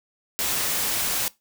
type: noise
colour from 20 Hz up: white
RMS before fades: -25 dBFS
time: 0.39-1.28 s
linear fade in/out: 0 ms
effects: noise-tail reverb RT60 0.2 s tail -20 dB re dry